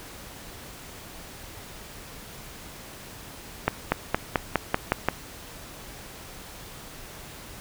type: accelerating click train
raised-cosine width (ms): 0.5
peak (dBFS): -5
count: 8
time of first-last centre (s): 3.68-5.086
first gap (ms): 240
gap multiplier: 0.94
effects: pink hiss -43 dBFS RMS until 7.6 s